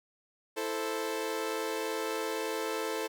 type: chord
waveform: sawtooth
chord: A minor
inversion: second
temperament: equal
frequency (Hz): 329.6 / 440 / 523.3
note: E4 / A4 / C5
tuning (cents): 0 / 0 / 0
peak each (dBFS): -35 / -30 / -34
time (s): 0.56-3.08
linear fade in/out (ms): 20
effects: none